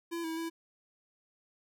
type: tone with pitch steps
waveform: square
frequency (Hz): 337.3 / 324.1 / 330.3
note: E4 / E4 / E4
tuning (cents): +40 / -29 / +4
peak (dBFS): -35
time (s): 0.11-0.5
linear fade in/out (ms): 20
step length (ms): 130
effects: none